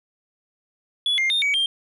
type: tone with pitch steps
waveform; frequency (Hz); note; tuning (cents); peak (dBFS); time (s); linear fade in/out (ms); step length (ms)
sine; 3408 / 2113 / 3648 / 2266 / 3186; G#7 / C7 / A#7 / C#7 / G7; +44 / +16 / -38 / +37 / +27; -16; 1.06-1.66; 2; 120
effects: tanh soft clip ceiling -17 dBFS